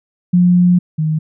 sine tone pair in turn, 178 / 156.12 Hz, F3 / D#3, +33 / +6 cents, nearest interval major second, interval 227 cents, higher first, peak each -7 / -13 dBFS, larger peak first, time 0.33-0.79 / 0.98-1.19 s, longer first, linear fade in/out 10 ms, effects none

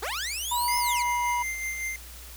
15% pulse linear two-way sweep, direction up then down, 340.1 to 5300 to 1907 Hz, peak -23 dBFS, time 0.02-1.03 s, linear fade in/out 10 ms, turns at 0.78 s
triangle tone, 969 Hz, B5, 33 cents flat, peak -23 dBFS, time 0.51-1.43 s, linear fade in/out 10 ms
square tone with tremolo, 2093 Hz, C7, in tune, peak -29 dBFS, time 0.68-1.96 s, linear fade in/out 2 ms, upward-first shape sine, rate 5.3 Hz, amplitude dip 40%
effects added 60 Hz sine -44 dBFS peak until 2.36 s + white hiss -46 dBFS RMS until 2.36 s

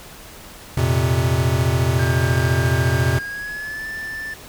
square chord, F suspended fourth, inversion none, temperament equal, 87.31 / 116.54 / 130.81 Hz, F2 / Bb2 / C3, 0 / 0 / 0 cents, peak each -22 / -22 / -20 dBFS, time 0.77-3.19 s, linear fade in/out 5 ms
triangle tone with pitch glide, 1600 to 1765.1 Hz, G6 to A6, +35 to +5 cents, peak -25 dBFS, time 1.99-4.34 s, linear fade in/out 5 ms, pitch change +170 cents, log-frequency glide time 3.08-3.88 s
effects pink hiss -40 dBFS RMS until 4.48 s

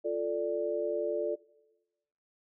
sine chord, D minor, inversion first, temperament equal, 349.2 / 440 / 587.3 Hz, F4 / A4 / D5, 0 / 0 / 0 cents, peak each -35 / -33 / -32 dBFS, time 0.04-1.36 s, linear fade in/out 20 ms, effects noise-tail reverb RT60 1.0 s tail -20 dB re dry

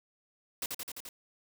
white noise with echo, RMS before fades -35 dBFS, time 0.62-0.66 s, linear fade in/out 2 ms, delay 86 ms, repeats 5, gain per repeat -2 dB, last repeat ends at 1.09 s, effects none

